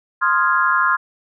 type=chord; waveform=sine; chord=F minor seventh; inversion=second; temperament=equal; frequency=1046.5 / 1244.5 / 1396.9 / 1661.2 Hz; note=C6 / Eb6 / F6 / Ab6; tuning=0 / 0 / 0 / 0 cents; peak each=-18 / -21 / -18 / -21 dBFS; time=0.21-0.97 s; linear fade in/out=20 ms; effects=none